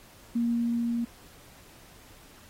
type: tone with level ramp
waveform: sine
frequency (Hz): 235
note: A#3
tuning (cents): +14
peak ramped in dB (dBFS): -23 to -26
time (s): 0.35-1.05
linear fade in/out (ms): 10
effects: pink hiss -54 dBFS RMS until 2.49 s + AAC 48 kbps